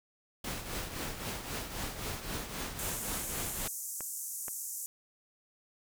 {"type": "noise with tremolo", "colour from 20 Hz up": "pink", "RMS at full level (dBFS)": -36, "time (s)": [0.44, 3.68], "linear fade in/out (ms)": 5, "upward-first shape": "triangle", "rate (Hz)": 3.8, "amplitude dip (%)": 65}
{"type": "band-pass noise", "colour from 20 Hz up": "pink", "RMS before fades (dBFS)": -40, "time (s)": [2.79, 4.86], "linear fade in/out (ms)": 0, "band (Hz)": [6400, 15000], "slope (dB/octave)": 48}
{"type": "clicks", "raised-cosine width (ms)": 0.5, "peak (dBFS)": -27, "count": 3, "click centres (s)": [3.147, 4.007, 4.482]}
{"effects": []}